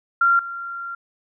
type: tone with level steps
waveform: sine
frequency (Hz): 1381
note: F6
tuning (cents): -20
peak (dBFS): -13 / -28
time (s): 0.21-0.95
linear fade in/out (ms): 5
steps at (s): 0.39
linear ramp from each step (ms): 2
effects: none